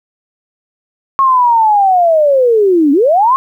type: linear two-way sweep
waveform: sine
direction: down then up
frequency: 1094 to 270.3 to 1094 Hz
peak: -6 dBFS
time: 1.19-3.36 s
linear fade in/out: 0 ms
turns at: 2.92 s
effects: 8-bit

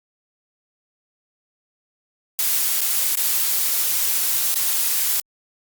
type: noise with dropouts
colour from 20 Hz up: blue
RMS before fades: -20 dBFS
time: 2.39-5.2 s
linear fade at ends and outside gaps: 0 ms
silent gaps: 2.807-2.816 / 3.154-3.172 / 4.543-4.558 s
effects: Opus 48 kbps

